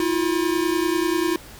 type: tone pair together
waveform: square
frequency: 324.3 / 354.5 Hz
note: E4 / F4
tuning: -28 / +26 cents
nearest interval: major second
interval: 154 cents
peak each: -23 dBFS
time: 0-1.36 s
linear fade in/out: 2 ms
effects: pink hiss -43 dBFS RMS until 1.59 s